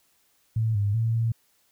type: tone with pitch steps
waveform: sine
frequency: 111.6 / 101.9 / 113.6 / 114.5 Hz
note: A2 / G#2 / A#2 / A#2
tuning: +25 / -32 / -44 / -31 cents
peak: -21 dBFS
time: 0.56-1.32 s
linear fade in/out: 5 ms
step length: 190 ms
effects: white hiss -66 dBFS RMS until 1.71 s